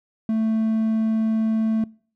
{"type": "tone", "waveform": "triangle", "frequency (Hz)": 221.2, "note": "A3", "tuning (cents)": 9, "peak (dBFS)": -17, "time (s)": [0.29, 1.84], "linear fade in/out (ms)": 2, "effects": ["noise-tail reverb RT60 0.5 s tail -25 dB re dry"]}